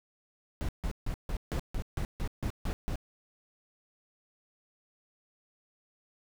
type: noise bursts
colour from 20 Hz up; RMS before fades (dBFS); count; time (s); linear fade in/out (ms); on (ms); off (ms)
brown; -32; 11; 0.61-2.957; 0; 77; 150
effects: none